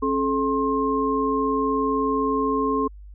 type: tone cluster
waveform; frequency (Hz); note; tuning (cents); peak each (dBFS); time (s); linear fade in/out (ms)
sine; 271 / 431.7 / 1064; C#4 / A4 / C6; -39 / -33 / +29; -24; 0.02-2.88; 10
effects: added 50 Hz sine -39 dBFS peak until 3.14 s